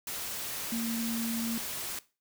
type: tone in noise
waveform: sine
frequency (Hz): 229.7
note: A#3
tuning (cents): -25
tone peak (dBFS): -30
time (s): 0.72-1.58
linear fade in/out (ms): 2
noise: white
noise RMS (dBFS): -37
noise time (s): 0.07-1.99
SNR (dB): +4
effects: noise-tail reverb RT60 0.3 s tail -18 dB re dry